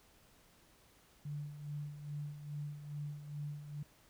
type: tone with tremolo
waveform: sine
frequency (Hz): 146.83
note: D3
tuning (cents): 0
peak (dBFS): -38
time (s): 1.25-3.83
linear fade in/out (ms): 5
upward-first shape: sine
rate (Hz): 2.4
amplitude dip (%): 65
effects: pink hiss -66 dBFS RMS until 4.09 s